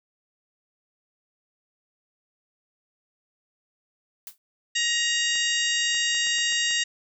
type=noise with exponential decay; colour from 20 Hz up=blue; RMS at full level=-34 dBFS; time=4.27-4.38 s; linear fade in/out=1 ms; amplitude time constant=22 ms
type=harmonic tone; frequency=942 Hz; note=A#5; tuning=18 cents sharp; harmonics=2 / 3 / 4 / 5 / 6 / 7 / 8; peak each=-27 / -27 / -29 / -34 / -35 / -33 / -31 dBFS; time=4.75-6.84 s; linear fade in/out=10 ms
type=clicks; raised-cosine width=0.3 ms; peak=-27 dBFS; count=7; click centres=5.356 / 5.946 / 6.149 / 6.27 / 6.385 / 6.524 / 6.709 s
effects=none